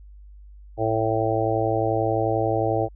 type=harmonic tone; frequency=111.3 Hz; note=A2; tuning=20 cents sharp; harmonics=1 / 3 / 4 / 5 / 6 / 7; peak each=-27 / -27 / -27 / -27 / -27 / -27 dBFS; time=0.77-2.89 s; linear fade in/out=50 ms; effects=added 50 Hz sine -42 dBFS peak until 2.95 s